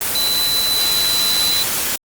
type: tone in noise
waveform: sine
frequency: 4003 Hz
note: B7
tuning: 23 cents sharp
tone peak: -16 dBFS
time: 0.15-1.63 s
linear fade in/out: 2 ms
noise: white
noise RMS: -20 dBFS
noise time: 0.01-1.96 s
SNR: +1 dB
effects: Opus 24 kbps